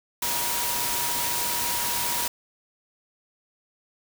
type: tone in noise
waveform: sine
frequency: 956 Hz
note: A#5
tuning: 43 cents sharp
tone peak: -33 dBFS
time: 0.22-2.28 s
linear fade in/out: 5 ms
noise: white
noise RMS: -27 dBFS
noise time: 0.22-2.28 s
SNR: -9 dB
effects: none